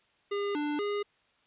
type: tone with pitch steps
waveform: square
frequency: 405 / 295.5 / 410.5 Hz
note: G#4 / D4 / G#4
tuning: -43 / +11 / -20 cents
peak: -30 dBFS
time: 0.31-1.03 s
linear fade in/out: 10 ms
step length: 240 ms
effects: white hiss -68 dBFS RMS until 1.46 s + resampled to 8000 Hz